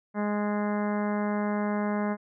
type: harmonic tone with a mistuned harmonic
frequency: 207.7 Hz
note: G#3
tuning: in tune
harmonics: 1 / 2 / 3 / 4 / 5 / 6 / 7 / 8 / 9 / 10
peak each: -27 / -35 / -34 / -37 / -38 / -43 / -43 / -44 / -48 / -46 dBFS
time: 0.14-2.17 s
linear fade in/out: 50 ms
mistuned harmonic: 9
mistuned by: -36 cents
effects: none